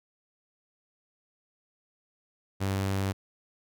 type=tone; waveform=sawtooth; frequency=97.2 Hz; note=G2; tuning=14 cents flat; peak=-23 dBFS; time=2.6-3.13 s; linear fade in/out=20 ms; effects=none